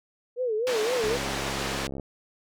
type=tone with vibrato; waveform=sine; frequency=466.2 Hz; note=A#4; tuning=in tune; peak=-24 dBFS; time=0.36-1.19 s; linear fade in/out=50 ms; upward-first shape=sine; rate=3.9 Hz; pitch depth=160 cents each way
type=band-pass noise; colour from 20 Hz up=pink; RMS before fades=-32 dBFS; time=0.67-1.87 s; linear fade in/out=0 ms; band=400 to 6400 Hz; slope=12 dB/octave
type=click train; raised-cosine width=2 ms; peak=-22 dBFS; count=66; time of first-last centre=1.04-1.997 s; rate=67.9 Hz
effects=none